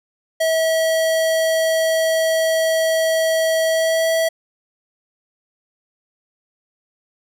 square tone with pitch glide, 646 to 652.4 Hz, E5 to E5, -35 to -18 cents, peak -16 dBFS, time 0.4-4.29 s, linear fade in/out 10 ms, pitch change +17 cents, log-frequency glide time 3.67-4.09 s, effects none

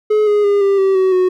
triangle tone with pitch steps, 425.6 / 415.4 / 405.4 / 395.7 / 386.2 / 377 / 367.9 Hz, G#4 / G#4 / G#4 / G4 / G4 / F#4 / F#4, +42 / 0 / -42 / +16 / -26 / +32 / -10 cents, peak -8 dBFS, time 0.1-1.29 s, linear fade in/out 10 ms, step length 170 ms, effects none

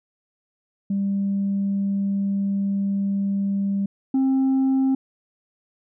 sine tone pair in turn, 198 / 266 Hz, G3 / C4, +18 / +29 cents, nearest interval perfect fourth, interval 511 cents, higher second, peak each -19 / -14 dBFS, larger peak second, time 0.9-3.86 / 4.14-4.95 s, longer first, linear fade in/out 5 ms, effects tanh soft clip ceiling -16 dBFS

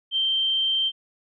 sine tone, 3136 Hz, G7, in tune, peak -20 dBFS, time 0.11-0.92 s, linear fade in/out 50 ms, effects none

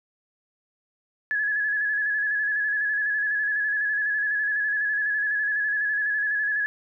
sine tone with vibrato, 1695 Hz, G#6, 35 cents sharp, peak -22 dBFS, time 1.31-6.66 s, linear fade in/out 0 ms, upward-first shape square, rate 12 Hz, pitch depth 32 cents each way, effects none

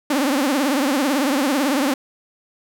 sawtooth tone with vibrato, 277.2 Hz, C#4, in tune, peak -13 dBFS, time 0.1-1.94 s, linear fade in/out 5 ms, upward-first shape triangle, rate 18 Hz, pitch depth 190 cents each way, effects none

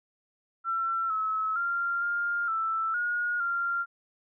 sine tone with pitch steps, 1348 / 1294 / 1388 / 1404 / 1325 / 1439 / 1387 Hz, E6 / E6 / F6 / F6 / E6 / F#6 / F6, +38 / -32 / -11 / +9 / +9 / -49 / -12 cents, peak -26 dBFS, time 0.64-3.86 s, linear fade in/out 50 ms, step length 460 ms, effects none

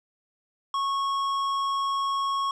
triangle tone with tanh clipping, 1100 Hz, C#6, 14 cents flat, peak -26 dBFS, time 0.74-2.51 s, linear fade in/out 2 ms, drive 15 dB, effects none

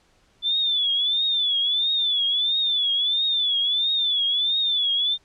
sine tone with vibrato, 3492 Hz, A7, 14 cents flat, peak -19 dBFS, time 0.42-5.18 s, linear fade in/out 50 ms, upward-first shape triangle, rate 1.5 Hz, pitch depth 130 cents each way, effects pink hiss -61 dBFS RMS until 5.24 s + low-pass 7000 Hz 12 dB/octave

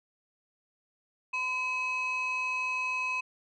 sine tone pair together, 1013.6 / 2554 Hz, B5 / D#7, +45 / +45 cents, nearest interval octave + major third, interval 1600 cents, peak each -32 / -28 dBFS, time 1.33-3.21 s, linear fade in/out 10 ms, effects tanh soft clip ceiling -26 dBFS

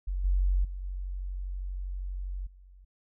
sine tone with level steps, 46.25 Hz, F#1, in tune, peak -28 / -22 / -34 / -32 / -50 dBFS, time 0.07-2.85 s, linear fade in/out 10 ms, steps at 0.24 / 0.64 / 0.83 / 2.46 s, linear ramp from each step 10 ms, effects none

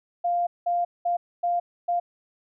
sine tone bursts at uneven times, 698.5 Hz, F5, in tune, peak -21 dBFS, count 5, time 0.24-0.47 / 0.66-0.85 / 1.05-1.17 / 1.43-1.6 / 1.88-2 s, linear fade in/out 10 ms, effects none

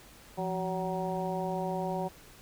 harmonic tone with a mistuned harmonic, 187.9 Hz, F#3, 27 cents sharp, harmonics 1 / 2 / 3 / 4 / 5, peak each -35 / -37 / -37 / -36 / -39 dBFS, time 0.37-2.09 s, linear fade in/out 20 ms, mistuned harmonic 1, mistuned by -140 cents, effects pink hiss -54 dBFS RMS until 2.41 s

